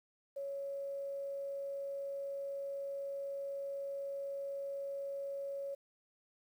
sine tone with quantisation, 556 Hz, C#5, 5 cents sharp, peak -38 dBFS, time 0.36-5.75 s, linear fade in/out 10 ms, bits 11, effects none

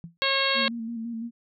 sine tone with exponential decay, 168.7 Hz, E3, 40 cents sharp, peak -32 dBFS, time 0.04-0.17 s, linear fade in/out 0 ms, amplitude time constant 28 ms
harmonic tone, 544 Hz, C#5, 33 cents flat, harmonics 1 / 2 / 3 / 4 / 5 / 6 / 7 / 8, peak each -30 / -30 / -30 / -30 / -30 / -30 / -30 / -30 dBFS, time 0.22-0.68 s, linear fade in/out 0 ms
sine tone with vibrato, 230 Hz, A#3, 23 cents flat, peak -30 dBFS, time 0.54-1.31 s, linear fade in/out 50 ms, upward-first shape square, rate 5.9 Hz, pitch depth 35 cents each way
effects none

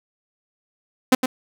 sawtooth tone with echo, 256.6 Hz, C4, 34 cents flat, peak -7 dBFS, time 1.12-1.15 s, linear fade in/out 5 ms, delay 110 ms, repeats 1, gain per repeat -7 dB, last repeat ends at 1.26 s, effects none

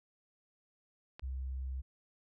click, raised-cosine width 0.3 ms, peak -31 dBFS, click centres 1.195 s
sine tone, 65.41 Hz, C2, in tune, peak -36 dBFS, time 1.22-1.82 s, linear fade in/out 20 ms
effects none

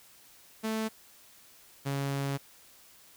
sawtooth tone pair in turn, 220 / 138.92 Hz, A3 / C#3, 0 / +4 cents, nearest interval minor sixth, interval 796 cents, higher first, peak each -26 dBFS, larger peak neither, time 0.63-0.89 / 1.85-2.38 s, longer second, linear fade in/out 20 ms, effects white hiss -57 dBFS RMS until 3.16 s

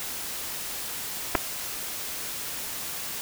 clicks, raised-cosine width 0.5 ms, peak -6 dBFS, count 2, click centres 1.351 / 1.354 s, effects white hiss -34 dBFS RMS until 3.21 s

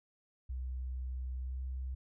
sine tone with pitch glide, 63.6 to 64.64 Hz, C2 to C2, -48 to -20 cents, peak -36 dBFS, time 0.49-1.95 s, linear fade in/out 10 ms, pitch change +28 cents, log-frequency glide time 1.41-1.62 s, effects none

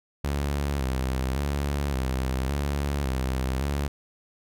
sawtooth tone with vibrato, 68 Hz, C#2, 33 cents flat, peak -21 dBFS, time 0.24-3.88 s, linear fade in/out 5 ms, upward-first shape square, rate 0.89 Hz, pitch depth 79 cents each way, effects none

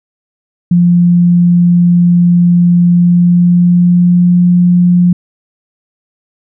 sine tone with pitch glide, 174.61 to 176.95 Hz, F3 to F3, 0 to +23 cents, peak -4 dBFS, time 0.71-5.13 s, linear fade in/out 5 ms, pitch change +23 cents, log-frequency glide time 2.88-4.41 s, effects none

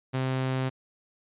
sawtooth tone, 130.81 Hz, C3, in tune, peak -22 dBFS, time 0.13-0.7 s, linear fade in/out 20 ms, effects resampled to 8000 Hz

